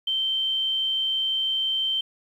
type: tone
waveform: sine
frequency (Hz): 3117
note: G7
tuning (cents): -11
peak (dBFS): -22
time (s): 0.07-2.01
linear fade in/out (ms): 5
effects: 9-bit